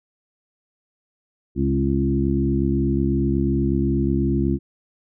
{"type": "harmonic tone with a mistuned harmonic", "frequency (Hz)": 68.2, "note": "C#2", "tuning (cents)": -28, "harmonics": [1, 2, 3, 4, 5], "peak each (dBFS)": [-24, -24, -24, -24, -24], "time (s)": [1.55, 4.59], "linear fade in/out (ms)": 50, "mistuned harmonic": 3, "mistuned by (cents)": 23, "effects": []}